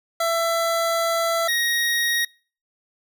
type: tone pair in turn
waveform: 25% pulse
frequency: 668 / 1878.5 Hz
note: E5 / A#6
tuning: +23 / +13 cents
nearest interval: octave + tritone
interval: 1790 cents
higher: second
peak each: -16 dBFS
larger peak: neither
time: 0.2-1.48 / 1.48-2.25 s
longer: first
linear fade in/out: 5 ms
effects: noise-tail reverb RT60 0.4 s tail -26 dB re dry